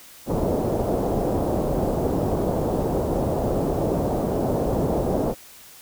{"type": "low-pass noise", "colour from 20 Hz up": "white", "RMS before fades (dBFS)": -23, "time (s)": [0.26, 5.35], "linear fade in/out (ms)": 50, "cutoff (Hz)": 650, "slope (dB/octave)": 24, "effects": ["white hiss -46 dBFS RMS until 5.81 s"]}